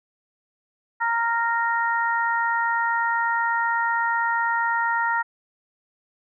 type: harmonic tone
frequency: 464.1 Hz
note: A#4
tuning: 8 cents flat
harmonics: 2 / 3 / 4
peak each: -23 / -25 / -26 dBFS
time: 1-5.23 s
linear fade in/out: 20 ms
effects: none